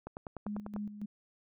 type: click train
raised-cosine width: 1 ms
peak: -27 dBFS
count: 8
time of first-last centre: 0.07-0.763 s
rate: 10.1 Hz
type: tone with tremolo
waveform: sine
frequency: 207.7 Hz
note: G#3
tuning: in tune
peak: -35 dBFS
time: 0.46-1.06 s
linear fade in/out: 10 ms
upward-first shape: square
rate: 3.6 Hz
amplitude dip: 65%
effects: none